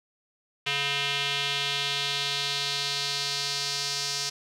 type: tone with band-pass filter sweep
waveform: square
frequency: 141.5 Hz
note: C#3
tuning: 36 cents sharp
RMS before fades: -29 dBFS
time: 0.66-4.3 s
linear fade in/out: 10 ms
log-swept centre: 2900 to 5200 Hz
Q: 2.6
effects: none